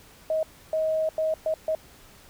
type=tone bursts at uneven times; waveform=sine; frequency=632 Hz; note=D#5; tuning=27 cents sharp; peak=-22 dBFS; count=5; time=0.3-0.43 / 0.73-1.09 / 1.18-1.34 / 1.46-1.54 / 1.68-1.75 s; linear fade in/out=2 ms; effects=pink hiss -52 dBFS RMS until 2.29 s